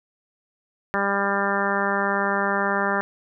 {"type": "harmonic tone", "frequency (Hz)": 199, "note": "G3", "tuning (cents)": 26, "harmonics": [1, 2, 3, 4, 5, 6, 7, 8, 9], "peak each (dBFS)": [-29, -29, -29, -29, -29, -29, -29, -29, -29], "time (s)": [0.94, 3.01], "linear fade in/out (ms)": 0, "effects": []}